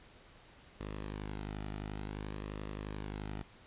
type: tone with flanger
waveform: sawtooth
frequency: 51.5 Hz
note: G#1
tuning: 14 cents flat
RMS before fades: -42 dBFS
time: 0.8-3.43 s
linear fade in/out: 5 ms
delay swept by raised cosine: 1.3 to 1.88 ms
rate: 0.55 Hz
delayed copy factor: -0.55
effects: pink hiss -59 dBFS RMS until 3.66 s + resampled to 8000 Hz

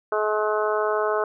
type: harmonic tone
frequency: 213 Hz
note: G#3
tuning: 44 cents sharp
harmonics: 2 / 3 / 4 / 5 / 6 / 7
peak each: -24 / -26 / -31 / -29 / -29 / -32 dBFS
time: 0.12-1.24 s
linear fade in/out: 2 ms
effects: none

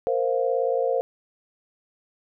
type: chord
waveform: sine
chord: Bb suspended second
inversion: none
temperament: just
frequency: 466.2 / 524.4 / 699.2 Hz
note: Bb4 / C5 / F5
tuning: 0 / +4 / +2 cents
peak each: -25 / -23 / -29 dBFS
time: 0.07-1.01 s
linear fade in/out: 0 ms
effects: none

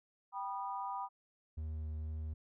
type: chord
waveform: sine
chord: G augmented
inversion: none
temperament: just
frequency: 784 / 980 / 1225 Hz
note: G5 / B5 / D#6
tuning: 0 / -14 / -27 cents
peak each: -42 / -40 / -45 dBFS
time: 0.32-1.09 s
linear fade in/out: 50 ms
type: tone with vibrato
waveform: triangle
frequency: 77.78 Hz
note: D#2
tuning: in tune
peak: -36 dBFS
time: 1.57-2.34 s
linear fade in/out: 10 ms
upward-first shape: sine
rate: 2.1 Hz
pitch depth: 10 cents each way
effects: none

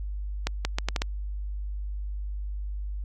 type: accelerating click train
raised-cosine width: 0.2 ms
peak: -9 dBFS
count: 6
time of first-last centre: 0.47-1.019 s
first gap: 180 ms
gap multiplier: 0.75
effects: added 50 Hz sine -30 dBFS peak until 3.04 s + AAC 64 kbps

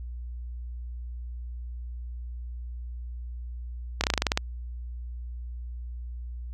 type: slowing click train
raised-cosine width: 0.2 ms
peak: -5 dBFS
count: 10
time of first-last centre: 4.01-4.375 s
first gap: 28 ms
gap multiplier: 1.09
effects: added 60 Hz sine -34 dBFS peak until 6.53 s

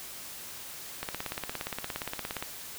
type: click train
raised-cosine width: 0.3 ms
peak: -17 dBFS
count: 25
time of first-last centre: 1.03-2.425 s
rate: 17.2 Hz
effects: white hiss -43 dBFS RMS until 2.78 s

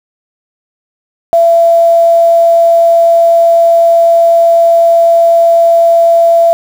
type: tone with quantisation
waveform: sine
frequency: 673 Hz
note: E5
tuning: 36 cents sharp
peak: -3 dBFS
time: 1.33-6.53 s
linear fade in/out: 0 ms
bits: 5
effects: none

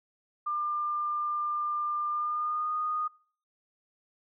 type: tone with pitch glide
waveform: sine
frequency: 1197 to 1232.8 Hz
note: D6 to D#6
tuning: +33 to -16 cents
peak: -28 dBFS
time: 0.46-3.08 s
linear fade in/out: 10 ms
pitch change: +51 cents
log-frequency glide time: 2.1-2.74 s
effects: noise-tail reverb RT60 0.5 s tail -24 dB re dry

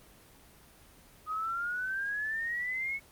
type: exponential sweep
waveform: sine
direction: up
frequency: 1242 to 2217 Hz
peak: -31 dBFS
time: 1.26-3 s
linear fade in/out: 50 ms
effects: pink hiss -57 dBFS RMS until 3.11 s + Opus 24 kbps

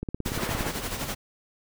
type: click train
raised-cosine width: 3 ms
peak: -18 dBFS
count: 12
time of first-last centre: 0.03-0.666 s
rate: 17.3 Hz
type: noise with tremolo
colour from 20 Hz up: pink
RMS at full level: -30 dBFS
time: 0.25-1.15 s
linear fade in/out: 10 ms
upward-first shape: sine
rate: 12 Hz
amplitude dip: 55%
type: band-pass noise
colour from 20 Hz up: pink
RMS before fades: -35 dBFS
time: 0.38-0.71 s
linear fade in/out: 0 ms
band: 370 to 2400 Hz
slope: 12 dB/octave
effects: none

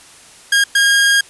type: tone bursts at uneven times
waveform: sawtooth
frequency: 1625 Hz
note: G#6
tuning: 38 cents flat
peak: -6 dBFS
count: 2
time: 0.52-0.64 / 0.75-1.21 s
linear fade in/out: 5 ms
effects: white hiss -42 dBFS RMS until 1.29 s + resampled to 24000 Hz

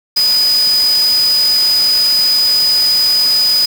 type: tone in noise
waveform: sine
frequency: 4973 Hz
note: D#8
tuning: 2 cents flat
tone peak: -9 dBFS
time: 0.16-3.66 s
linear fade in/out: 10 ms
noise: white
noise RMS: -23 dBFS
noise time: 0.16-3.66 s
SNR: +11 dB
effects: none

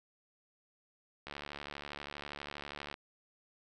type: click train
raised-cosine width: 0.3 ms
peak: -26 dBFS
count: 122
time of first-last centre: 1.27-2.941 s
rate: 72.4 Hz
effects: none

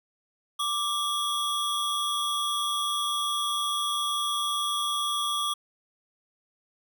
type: tone pair together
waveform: square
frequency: 1174.7 / 3323 Hz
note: D6 / G#7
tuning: 0 / 0 cents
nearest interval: octave + tritone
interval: 1800 cents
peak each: -29 / -30 dBFS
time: 0.59-5.54 s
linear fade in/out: 10 ms
effects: none

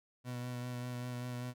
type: tone with vibrato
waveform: 30% pulse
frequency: 123.47 Hz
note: B2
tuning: in tune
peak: -36 dBFS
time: 0.24-1.54 s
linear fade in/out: 50 ms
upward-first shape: sine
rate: 5.1 Hz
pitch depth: 17 cents each way
effects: none

